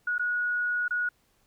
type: tone with dropouts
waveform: sine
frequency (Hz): 1456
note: F#6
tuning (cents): -28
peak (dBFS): -25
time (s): 0.07-1.09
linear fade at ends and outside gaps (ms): 5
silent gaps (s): 0.182-0.194 / 0.881-0.907
effects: pink hiss -68 dBFS RMS until 1.46 s

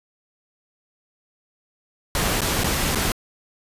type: noise with dropouts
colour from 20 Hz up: pink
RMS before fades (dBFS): -22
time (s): 2.15-3.12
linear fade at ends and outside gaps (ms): 1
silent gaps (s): 2.407-2.417 / 2.636-2.643 / 2.949-2.956
effects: resampled to 32000 Hz

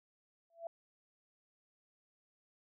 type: tone with exponential growth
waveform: sine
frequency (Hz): 670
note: E5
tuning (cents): +28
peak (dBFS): -36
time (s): 0.5-0.67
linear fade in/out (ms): 2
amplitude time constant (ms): 36
effects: none

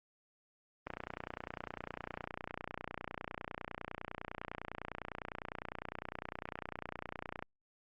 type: click train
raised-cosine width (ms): 0.5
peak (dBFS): -25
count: 197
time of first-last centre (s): 0.87-7.425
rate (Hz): 29.9
effects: Opus 24 kbps

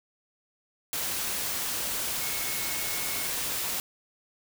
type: tone in noise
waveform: sine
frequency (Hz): 2184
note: C#7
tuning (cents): -26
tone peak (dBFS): -40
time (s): 2.21-3.27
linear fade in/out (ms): 0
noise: white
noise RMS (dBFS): -31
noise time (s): 0.93-3.8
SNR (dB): -12
effects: none

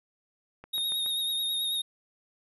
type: click train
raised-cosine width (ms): 0.5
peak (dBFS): -30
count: 4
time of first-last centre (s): 0.64-1.062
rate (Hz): 7.11
type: tone with vibrato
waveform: square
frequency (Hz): 3729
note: A#7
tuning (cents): 0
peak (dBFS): -28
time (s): 0.73-1.82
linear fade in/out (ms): 10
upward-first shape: triangle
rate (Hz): 9.2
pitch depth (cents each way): 36
effects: none

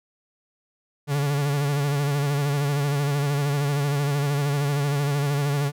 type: tone with vibrato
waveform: 45% pulse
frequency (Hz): 142.9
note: D3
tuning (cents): -47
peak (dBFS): -21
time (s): 1.07-5.72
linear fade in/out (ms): 50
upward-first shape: sine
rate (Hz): 13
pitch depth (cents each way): 49
effects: none

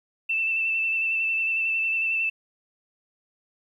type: tone with vibrato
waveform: sine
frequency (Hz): 2660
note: E7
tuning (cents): +15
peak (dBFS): -22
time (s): 0.29-2.3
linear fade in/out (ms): 10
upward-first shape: square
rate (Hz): 11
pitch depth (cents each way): 17
effects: 10-bit

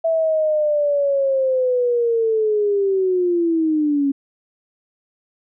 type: linear sweep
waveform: sine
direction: down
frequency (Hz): 659.3 to 273.9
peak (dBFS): -15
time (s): 0.04-4.12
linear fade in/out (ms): 10
effects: none

